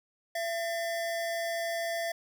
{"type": "tone pair together", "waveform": "square", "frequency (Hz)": [673, 1796.7], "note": ["E5", "A6"], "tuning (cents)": [36, 36], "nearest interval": "octave + perfect fourth", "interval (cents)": 1700, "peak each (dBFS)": [-32, -39], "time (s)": [0.35, 2.12], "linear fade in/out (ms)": 5, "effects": []}